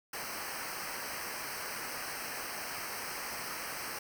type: noise with comb filter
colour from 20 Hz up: pink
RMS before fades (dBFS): -40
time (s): 0.13-3.99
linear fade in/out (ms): 5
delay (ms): 0.28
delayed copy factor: -0.95
effects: none